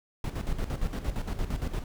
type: noise with tremolo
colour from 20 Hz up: brown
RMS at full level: -29 dBFS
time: 0.24-1.84 s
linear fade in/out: 2 ms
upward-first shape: square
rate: 8.7 Hz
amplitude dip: 65%
effects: none